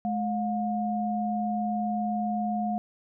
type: tone pair together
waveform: sine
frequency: 212.6 / 715 Hz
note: G#3 / F5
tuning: +41 / +41 cents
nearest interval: octave + major sixth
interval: 2100 cents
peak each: -28 / -29 dBFS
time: 0.05-2.78 s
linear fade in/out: 0 ms
effects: none